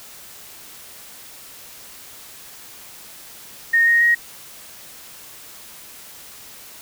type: tone with pitch steps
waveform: sine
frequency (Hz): 1848 / 1866.2 / 1884.7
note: A#6 / A#6 / A#6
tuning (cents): -16 / +1 / +19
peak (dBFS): -12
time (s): 3.73-4.15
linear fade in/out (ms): 10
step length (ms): 140
effects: white hiss -41 dBFS RMS until 6.81 s